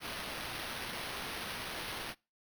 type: noise with sample-and-hold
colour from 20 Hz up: violet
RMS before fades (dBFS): -41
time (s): 0-2.15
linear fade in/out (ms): 50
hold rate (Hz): 7350
effects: noise-tail reverb RT60 0.3 s tail -25 dB re dry